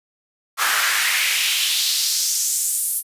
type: noise with high-pass filter sweep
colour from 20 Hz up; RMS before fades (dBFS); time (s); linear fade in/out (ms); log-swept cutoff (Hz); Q
pink; -20; 0.57-3.03; 50; 1200 to 11000; 2.3
effects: resampled to 32000 Hz